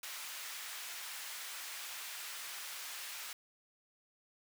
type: high-pass noise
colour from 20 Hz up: pink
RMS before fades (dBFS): -45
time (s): 0.03-3.33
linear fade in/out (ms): 2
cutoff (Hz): 1500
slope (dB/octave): 12
effects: none